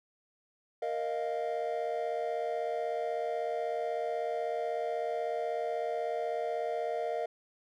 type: chord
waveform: triangle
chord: Bb suspended fourth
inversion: none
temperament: equal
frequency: 466.2 / 622.3 / 698.5 Hz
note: Bb4 / Eb5 / F5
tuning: 0 / 0 / 0 cents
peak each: -33 dBFS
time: 0.82-7.26 s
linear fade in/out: 5 ms
effects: tanh soft clip ceiling -22 dBFS